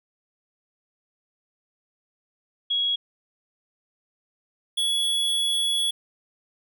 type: tone pair in turn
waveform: sine / square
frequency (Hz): 3322 / 3376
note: G#7 / G#7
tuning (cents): 0 / +28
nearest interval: unison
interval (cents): 28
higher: second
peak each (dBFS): -21 / -22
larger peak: first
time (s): 2.7-2.96 / 4.77-5.91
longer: second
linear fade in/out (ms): 10
effects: none